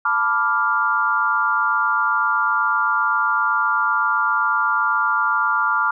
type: chord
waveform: sine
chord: B half-diminished seventh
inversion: third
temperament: equal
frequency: 880 / 987.8 / 1174.7 / 1396.9 Hz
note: A5 / B5 / D6 / F6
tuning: 0 / 0 / 0 / 0 cents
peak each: -25 / -25 / -21 / -19 dBFS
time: 0.05-5.91 s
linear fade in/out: 5 ms
effects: none